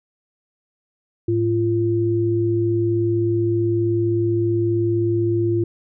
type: tone pair together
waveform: sine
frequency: 108.32 / 343.9 Hz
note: A2 / F4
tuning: -27 / -27 cents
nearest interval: octave + minor sixth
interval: 2000 cents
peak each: -21 / -18 dBFS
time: 1.28-5.64 s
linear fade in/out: 5 ms
effects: none